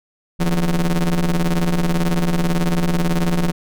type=ring-modulated tone; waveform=45% pulse; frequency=82.41 Hz; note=E2; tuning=in tune; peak=-12 dBFS; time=0.39-3.52 s; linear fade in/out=20 ms; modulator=91.5 Hz; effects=none